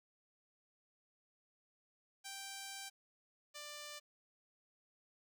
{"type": "tone pair in turn", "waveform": "5% pulse", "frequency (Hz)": [784, 591.8], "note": ["G5", "D5"], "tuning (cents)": [0, 13], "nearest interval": "perfect fourth", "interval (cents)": 487, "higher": "first", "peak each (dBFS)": [-34, -36], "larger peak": "first", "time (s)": [[2.24, 2.9], [3.54, 4]], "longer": "first", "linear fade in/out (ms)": 20, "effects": []}